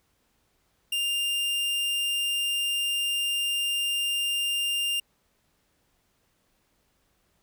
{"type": "tone", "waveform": "45% pulse", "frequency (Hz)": 2800, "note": "F7", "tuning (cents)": 4, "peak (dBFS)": -25, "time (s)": [0.92, 5], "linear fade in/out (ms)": 5, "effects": ["pink hiss -70 dBFS RMS until 7.42 s"]}